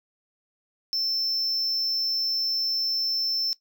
triangle tone, 5330 Hz, E8, 18 cents sharp, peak -22 dBFS, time 0.93-3.53 s, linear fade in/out 0 ms, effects noise-tail reverb RT60 0.1 s tail -18 dB re dry

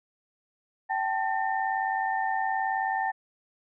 sine tone cluster, 773 / 872 / 1811 Hz, G5 / A5 / A6, -24 / -16 / +49 cents, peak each -28 / -30 / -32 dBFS, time 0.89-3.12 s, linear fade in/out 20 ms, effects none

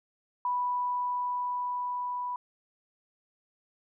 sine tone with level ramp, 986 Hz, B5, 3 cents flat, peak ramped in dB -26 to -31 dBFS, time 0.45-2.36 s, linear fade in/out 2 ms, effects none

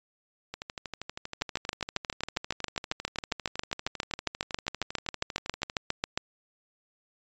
two click trains, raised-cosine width 0.2 ms, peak -10 / -19 dBFS, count 36 / 66, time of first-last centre 1.42-6.175 / 0.54-5.699 s, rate 7.36 / 12.6 Hz, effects resampled to 16000 Hz

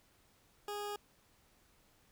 20% pulse tone, 412.4 Hz, G#4, 12 cents flat, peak -34 dBFS, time 0.68-0.96 s, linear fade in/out 2 ms, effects pink hiss -69 dBFS RMS until 2.11 s

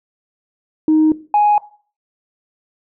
sine tone pair in turn, 311.9 / 832.7 Hz, D#4 / G#5, +4 / +4 cents, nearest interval octave + perfect fourth, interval 1700 cents, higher second, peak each -8 dBFS, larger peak neither, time 0.88-1.12 / 1.34-1.58 s, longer neither, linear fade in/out 2 ms, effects noise-tail reverb RT60 0.4 s tail -18 dB re dry + tanh soft clip ceiling -6 dBFS

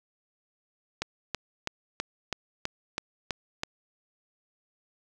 click train, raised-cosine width 0.2 ms, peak -12 dBFS, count 9, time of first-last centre 1.02-3.634 s, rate 3.06 Hz, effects none

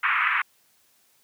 pink band-pass noise, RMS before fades -23 dBFS, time 0.03-0.42 s, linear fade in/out 5 ms, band 1100 to 2500 Hz, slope 48 dB/octave, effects white hiss -63 dBFS RMS until 1.23 s + high-pass 80 Hz 12 dB/octave

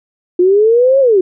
sine linear two-way sweep, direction up then down, 349.2 to 554.4 to 352.7 Hz, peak -6 dBFS, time 0.39-1.21 s, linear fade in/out 5 ms, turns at 1 s, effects none

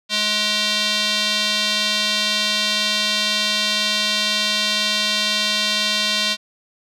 square tone with band-pass filter, 211 Hz, G#3, 28 cents sharp, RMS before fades -20 dBFS, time 0.09-6.37 s, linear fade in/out 50 ms, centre 3900 Hz, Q 2.5, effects none

